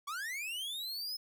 45% pulse linear sweep, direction up, 1092 to 5200 Hz, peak -37 dBFS, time 0.07-1.17 s, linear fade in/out 10 ms, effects none

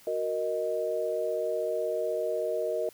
sine chord, D# minor, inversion first, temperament equal, 370 / 466.2 / 622.3 Hz, F#4 / A#4 / D#5, 0 / 0 / 0 cents, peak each -35 / -31 / -30 dBFS, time 0.07-2.89 s, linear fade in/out 2 ms, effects white hiss -56 dBFS RMS until 2.93 s

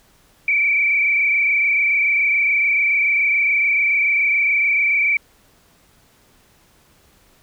sine tone with frequency modulation, 2306 Hz, D7, 32 cents flat, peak -14 dBFS, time 0.48-5.17 s, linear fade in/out 2 ms, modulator 27 Hz, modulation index 2.4, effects pink hiss -55 dBFS RMS until 7.42 s

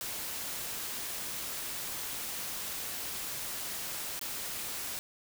white noise with dropouts, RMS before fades -38 dBFS, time 0.01-4.99 s, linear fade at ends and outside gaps 0 ms, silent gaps 4.193-4.213 s, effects none

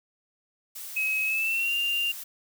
blue noise, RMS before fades -39 dBFS, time 0.75-2.24 s, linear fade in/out 10 ms
sine tone with pitch glide, 2558 to 2790 Hz, D#7 to F7, +47 to -2 cents, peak -24 dBFS, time 0.96-2.12 s, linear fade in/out 10 ms, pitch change +151 cents, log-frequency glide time 1.25-1.74 s
effects none

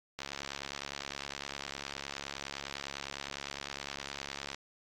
click train, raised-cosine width 0.2 ms, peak -21 dBFS, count 305, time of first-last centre 0.19-4.545 s, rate 69.8 Hz, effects AAC 48 kbps

